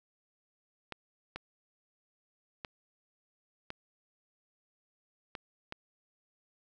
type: clicks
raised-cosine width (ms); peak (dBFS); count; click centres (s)
0.3; -23; 6; 0.923 / 1.36 / 2.648 / 3.704 / 5.352 / 5.724
effects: none